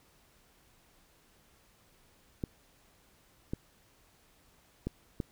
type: clicks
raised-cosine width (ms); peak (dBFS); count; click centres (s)
3; -20; 4; 2.438 / 3.535 / 4.87 / 5.202
effects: pink hiss -65 dBFS RMS until 5.31 s